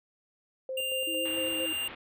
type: tone with tremolo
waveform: sine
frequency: 523.3 Hz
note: C5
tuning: in tune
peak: -32 dBFS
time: 0.69-1.66 s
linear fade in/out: 2 ms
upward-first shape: square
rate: 4.4 Hz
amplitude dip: 55%
type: tone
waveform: square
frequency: 2794 Hz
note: F7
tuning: in tune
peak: -31 dBFS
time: 0.77-1.88 s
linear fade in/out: 5 ms
type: tone with vibrato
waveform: sine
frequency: 324 Hz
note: E4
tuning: 30 cents flat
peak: -36 dBFS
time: 1.07-1.73 s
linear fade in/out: 5 ms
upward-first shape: triangle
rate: 7.5 Hz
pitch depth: 42 cents each way
type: low-pass noise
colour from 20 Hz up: white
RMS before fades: -45 dBFS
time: 1.25-1.95 s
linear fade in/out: 5 ms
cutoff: 3300 Hz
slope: 48 dB/octave
effects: none